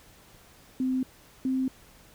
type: tone pair in turn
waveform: sine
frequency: 258.6 / 261.3 Hz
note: C4 / C4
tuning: -20 / -2 cents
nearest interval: unison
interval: 18 cents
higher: second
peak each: -24 dBFS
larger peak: neither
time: 0.8-1.03 / 1.45-1.68 s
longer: neither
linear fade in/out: 2 ms
effects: pink hiss -55 dBFS RMS until 2.14 s